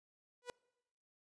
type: tone with exponential growth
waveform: sawtooth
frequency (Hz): 490.2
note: B4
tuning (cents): -13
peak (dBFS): -35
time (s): 0.42-0.5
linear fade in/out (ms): 1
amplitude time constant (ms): 16
effects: noise-tail reverb RT60 1.0 s tail -25 dB re dry + resampled to 22050 Hz